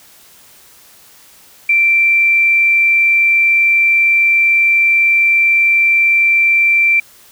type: tone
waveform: sine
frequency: 2349 Hz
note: D7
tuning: in tune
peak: -8 dBFS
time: 1.69-7 s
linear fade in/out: 5 ms
effects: white hiss -44 dBFS RMS until 7.31 s